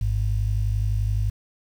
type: tone pair together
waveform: sine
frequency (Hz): 51.65 / 103.3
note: G#1 / G#2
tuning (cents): -9 / -9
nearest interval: octave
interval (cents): 1200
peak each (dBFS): -23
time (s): 0.01-1.3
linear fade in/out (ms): 5
effects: 8-bit